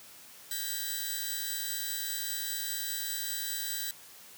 5% pulse tone cluster, 1581 / 1728 / 1904 / 3950 Hz, G6 / A6 / A#6 / B7, +14 / -32 / +36 / 0 cents, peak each -29 / -35 / -32 / -27 dBFS, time 0.51-3.91 s, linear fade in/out 2 ms, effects white hiss -52 dBFS RMS until 4.37 s + high-pass 80 Hz 12 dB/octave

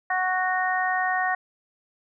harmonic tone, 370 Hz, F#4, in tune, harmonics 2 / 3 / 4 / 5, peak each -25 / -30 / -31 / -26 dBFS, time 0.1-1.35 s, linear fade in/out 5 ms, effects none

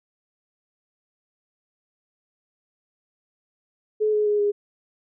sine tone with pitch steps, 428.1 / 422.2 / 416.4 / 410.7 Hz, A4 / G#4 / G#4 / G#4, -47 / +29 / +5 / -19 cents, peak -18 dBFS, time 4-4.52 s, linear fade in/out 20 ms, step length 130 ms, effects none

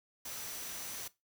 sine tone in noise, 5920 Hz, F#8, in tune, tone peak -49 dBFS, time 0.25-1.08 s, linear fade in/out 5 ms, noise white, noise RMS -43 dBFS, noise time 0.25-1.08 s, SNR -9 dB, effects noise-tail reverb RT60 0.2 s tail -18 dB re dry

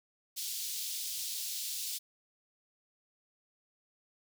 pink high-pass noise, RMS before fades -38 dBFS, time 0.36-1.99 s, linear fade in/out 20 ms, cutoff 3600 Hz, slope 24 dB/octave, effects none

